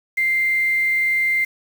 sine tone with quantisation, 2093 Hz, C7, in tune, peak -16 dBFS, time 0.17-1.45 s, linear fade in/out 10 ms, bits 6, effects none

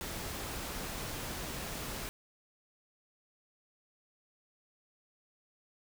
pink noise, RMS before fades -40 dBFS, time 0.01-2.09 s, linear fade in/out 0 ms, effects none

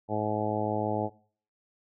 harmonic tone, 106.5 Hz, G#2, 44 cents sharp, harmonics 1 / 2 / 3 / 4 / 5 / 6 / 7 / 8, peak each -35 / -35 / -35 / -35 / -35 / -35 / -35 / -35 dBFS, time 0.08-1.1 s, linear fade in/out 50 ms, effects noise-tail reverb RT60 0.5 s tail -21 dB re dry

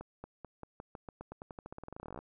accelerating click train, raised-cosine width 1 ms, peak -30 dBFS, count 29, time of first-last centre 0.01-2.19 s, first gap 230 ms, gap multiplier 0.9, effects none

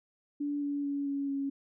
sine tone with pitch steps, 289.1 / 285.9 / 282.8 / 279.7 / 276.7 Hz, D4 / D4 / C#4 / C#4 / C#4, -27 / -46 / +35 / +16 / -3 cents, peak -30 dBFS, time 0.4-1.5 s, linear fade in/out 10 ms, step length 220 ms, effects none

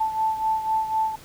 sine beating tone pair, 878 / 882 Hz, A5 / A5, -4 / +4 cents, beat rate 4 Hz, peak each -22 / -28 dBFS, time 0-1.16 s, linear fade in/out 10 ms, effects pink hiss -47 dBFS RMS until 1.24 s

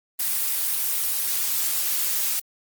blue noise, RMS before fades -24 dBFS, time 0.19-2.4 s, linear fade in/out 10 ms, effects Opus 24 kbps

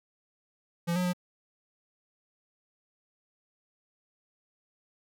square tone with pitch steps, 171.1 / 180.8 / 178.9 Hz, F3 / F#3 / F3, -35 / -40 / +42 cents, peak -27 dBFS, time 0.87-1.134 s, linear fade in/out 20 ms, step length 88 ms, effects none

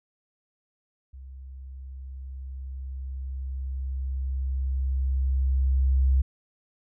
sine tone with level ramp, 66 Hz, C2, 16 cents sharp, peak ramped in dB -40 to -17 dBFS, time 1.13-6.22 s, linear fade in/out 10 ms, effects none

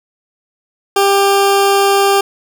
20% pulse tone, 396.5 Hz, G4, 20 cents sharp, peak -4 dBFS, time 0.96-2.21 s, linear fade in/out 5 ms, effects none

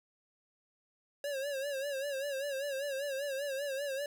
square tone with vibrato, 554.4 Hz, C#5, in tune, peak -35 dBFS, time 1.24-4.06 s, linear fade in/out 2 ms, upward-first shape sine, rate 5.1 Hz, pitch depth 85 cents each way, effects none

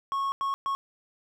triangle tone bursts at uneven times, 1098 Hz, C#6, 17 cents flat, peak -24 dBFS, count 3, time 0.12-0.32 / 0.41-0.54 / 0.66-0.75 s, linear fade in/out 0 ms, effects none

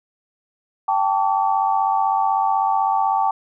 sine chord, G suspended second, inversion none, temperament equal with one note detuned, 784 / 880 / 1145.2 Hz, G5 / A5 / D6, 0 / 0 / -44 cents, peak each -19 / -20 / -24 dBFS, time 0.88-3.31 s, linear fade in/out 5 ms, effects none

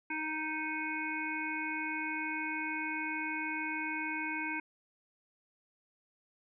harmonic tone with a mistuned harmonic, 311.1 Hz, D#4, in tune, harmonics 1 / 3 / 5 / 7 / 8, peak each -40 / -41 / -40 / -39 / -41 dBFS, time 0.1-4.6 s, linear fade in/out 5 ms, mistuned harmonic 7, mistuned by +15 cents, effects none

